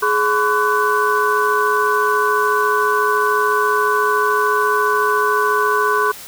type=tone cluster; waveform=sine; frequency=421.4 / 1017 / 1131 / 1496 Hz; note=G#4 / C6 / C#6 / F#6; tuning=+25 / -50 / +34 / +19 cents; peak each=-19 dBFS; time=0.02-6.12 s; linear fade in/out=10 ms; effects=white hiss -35 dBFS RMS until 6.27 s